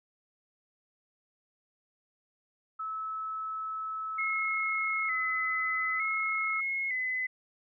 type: tone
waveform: sine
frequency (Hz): 1300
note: E6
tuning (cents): -24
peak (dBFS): -33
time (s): 2.79-6.61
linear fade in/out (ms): 10
type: tone with vibrato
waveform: sine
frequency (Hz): 2093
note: C7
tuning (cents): 0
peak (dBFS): -29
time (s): 4.18-7.27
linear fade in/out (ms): 10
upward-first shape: square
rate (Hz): 0.55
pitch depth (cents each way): 60
effects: none